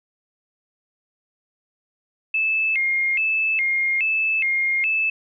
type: tone with vibrato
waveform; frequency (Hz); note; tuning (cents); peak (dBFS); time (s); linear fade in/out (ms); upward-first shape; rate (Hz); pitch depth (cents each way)
sine; 2363; D7; +10; -18; 2.34-5.1; 5; square; 1.2; 180
effects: none